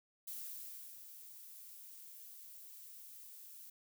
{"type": "noise with ADSR envelope", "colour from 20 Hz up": "violet", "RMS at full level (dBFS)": -45, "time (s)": [0.27, 3.7], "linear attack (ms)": 9, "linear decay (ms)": 690, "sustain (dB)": -9, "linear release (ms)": 5, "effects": []}